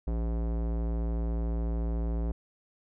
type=tone with low-pass filter; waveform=square; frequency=56.9 Hz; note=A#1; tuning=41 cents flat; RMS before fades=-30 dBFS; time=0.07-2.32 s; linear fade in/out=5 ms; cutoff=610 Hz; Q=0.86; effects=none